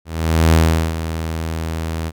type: tone with ADSR envelope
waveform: sawtooth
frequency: 81 Hz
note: E2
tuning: 30 cents flat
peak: -5 dBFS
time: 0.05-2.12 s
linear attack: 480 ms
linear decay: 400 ms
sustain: -12 dB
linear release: 44 ms
effects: none